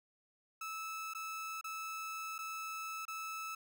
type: tone with dropouts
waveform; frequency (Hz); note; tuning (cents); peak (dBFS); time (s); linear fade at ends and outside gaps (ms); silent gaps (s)
30% pulse; 1307; E6; -15; -38; 0.61-3.55; 5; 1.137-1.148 / 1.612-1.642 / 2.382-2.388 / 3.053-3.08
effects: none